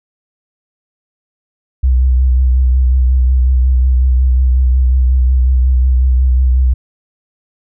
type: tone with vibrato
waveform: sine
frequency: 63.6 Hz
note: C2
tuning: 48 cents flat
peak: -7 dBFS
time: 1.83-6.74 s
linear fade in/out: 10 ms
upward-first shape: triangle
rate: 5.5 Hz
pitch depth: 47 cents each way
effects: none